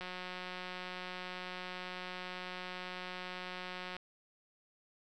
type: click train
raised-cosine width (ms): 0.3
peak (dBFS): -27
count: 721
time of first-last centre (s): 0.01-3.966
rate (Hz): 182
effects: none